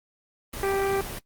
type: noise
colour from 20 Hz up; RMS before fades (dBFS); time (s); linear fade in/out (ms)
pink; -35; 0.53-1.19; 5
type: harmonic tone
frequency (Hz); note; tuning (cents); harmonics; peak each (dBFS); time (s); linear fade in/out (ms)
392; G4; 0; 1 / 2 / 3 / 4 / 5 / 6; -24 / -30 / -34 / -36 / -38 / -40; 0.63-1.01; 2
effects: noise-tail reverb RT60 0.1 s tail -21 dB re dry + Opus 24 kbps